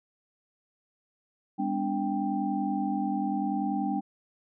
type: tone cluster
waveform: sine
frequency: 202 / 252 / 292.7 / 787 Hz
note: G#3 / B3 / D4 / G5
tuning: -48 / +35 / -6 / +7 cents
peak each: -31 / -34 / -31 / -32 dBFS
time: 1.58-4.01 s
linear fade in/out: 20 ms
effects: none